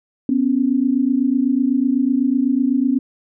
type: tone pair together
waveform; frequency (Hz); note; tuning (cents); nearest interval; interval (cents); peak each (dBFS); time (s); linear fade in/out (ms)
sine; 249.2 / 277.2; B3 / C#4; +16 / 0; major second; 184; -17; 0.29-2.99; 2
effects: none